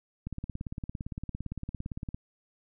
click train, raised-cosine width 5 ms, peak -23 dBFS, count 34, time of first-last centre 0.27-2.145 s, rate 17.6 Hz, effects none

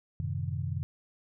sine chord, F# diminished seventh, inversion none, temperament equal, 92.5 / 110 / 130.81 / 155.56 Hz, F#2 / A2 / C3 / Eb3, 0 / 0 / 0 / 0 cents, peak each -34 / -39 / -35 / -37 dBFS, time 0.2-0.83 s, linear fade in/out 0 ms, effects none

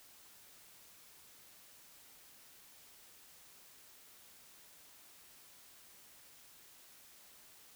silence, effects white hiss -60 dBFS RMS until 7.75 s

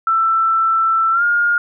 sine tone with pitch glide, 1332 to 1419.4 Hz, E6 to F6, +18 to +28 cents, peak -12 dBFS, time 0.07-1.58 s, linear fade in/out 2 ms, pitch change +110 cents, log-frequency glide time 1.12-1.23 s, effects none

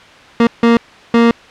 30% pulse tone bursts at uneven times, 233.1 Hz, A#3, in tune, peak -4 dBFS, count 3, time 0.4-0.47 / 0.63-0.77 / 1.14-1.31 s, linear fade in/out 2 ms, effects white hiss -39 dBFS RMS until 1.5 s + low-pass 3000 Hz 12 dB/octave

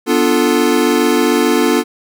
square chord, B half-diminished seventh, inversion none, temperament equal, 246.9 / 293.7 / 349.2 / 440 Hz, B3 / D4 / F4 / A4, 0 / 0 / 0 / 0 cents, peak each -17 dBFS, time 0.06-1.84 s, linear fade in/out 50 ms, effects none

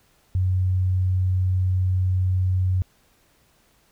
sine tone, 92.5 Hz, F#2, in tune, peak -18 dBFS, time 0.35-2.82 s, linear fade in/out 0 ms, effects pink hiss -61 dBFS RMS until 3.91 s

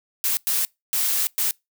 blue noise bursts at uneven times, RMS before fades -22 dBFS, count 4, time 0.24-0.37 / 0.47-0.65 / 0.93-1.27 / 1.38-1.51 s, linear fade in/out 0 ms, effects noise-tail reverb RT60 0.2 s tail -25 dB re dry

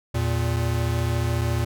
square tone pair together, 82.41 / 116.55 Hz, E2 / A#2, 0 / 0 cents, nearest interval tritone, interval 600 cents, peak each -26 / -24 dBFS, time 0.14-1.65 s, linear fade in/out 10 ms, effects none

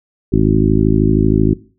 harmonic tone with a mistuned harmonic, 52.9 Hz, G#1, 33 cents sharp, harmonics 1 / 2 / 3 / 4 / 5 / 6 / 7, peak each -17 / -17 / -17 / -17 / -17 / -17 / -17 dBFS, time 0.32-1.54 s, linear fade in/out 10 ms, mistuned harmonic 1, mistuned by -65 cents, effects noise-tail reverb RT60 0.4 s tail -20 dB re dry

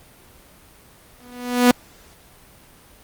sawtooth tone with exponential growth, 245.8 Hz, B3, 8 cents flat, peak -4 dBFS, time 1.2-1.71 s, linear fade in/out 0 ms, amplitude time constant 110 ms, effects pink hiss -49 dBFS RMS until 3.03 s + Opus 32 kbps

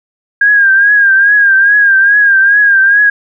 sine tone with vibrato, 1617 Hz, G#6, 47 cents flat, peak -4 dBFS, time 0.41-3.1 s, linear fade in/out 5 ms, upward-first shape triangle, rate 2.4 Hz, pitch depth 76 cents each way, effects none

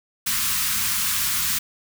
white band-stop noise, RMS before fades -23 dBFS, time 0.26-1.59 s, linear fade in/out 10 ms, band 240 to 1000 Hz, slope 48 dB/octave, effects none

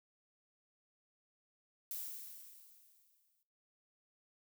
violet noise with exponential decay, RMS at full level -41 dBFS, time 1.91-3.43 s, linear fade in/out 1 ms, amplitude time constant 330 ms, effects noise-tail reverb RT60 0.5 s tail -18 dB re dry

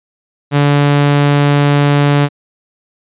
sawtooth tone, 144 Hz, D3, 34 cents flat, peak -4 dBFS, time 0.51-2.29 s, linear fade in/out 50 ms, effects resampled to 8000 Hz

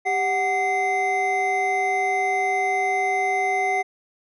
triangle tone cluster, 394.7 / 744 / 2069 Hz, G4 / F#5 / C7, +12 / +9 / -20 cents, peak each -26 / -20 / -23 dBFS, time 0.05-3.83 s, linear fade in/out 20 ms, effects resampled to 24000 Hz

